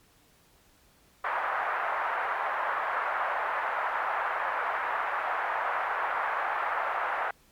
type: band-pass noise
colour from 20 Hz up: pink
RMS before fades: -30 dBFS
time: 1.24-7.31 s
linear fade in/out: 5 ms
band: 730 to 1700 Hz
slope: 24 dB/octave
effects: pink hiss -62 dBFS RMS until 7.51 s + MP3 96 kbps